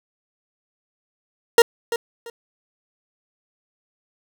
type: tone with echo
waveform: 40% pulse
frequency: 466.6 Hz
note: A#4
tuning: 2 cents sharp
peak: -7 dBFS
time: 1.58-1.62 s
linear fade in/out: 2 ms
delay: 340 ms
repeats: 2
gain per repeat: -13 dB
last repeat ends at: 2.3 s
effects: none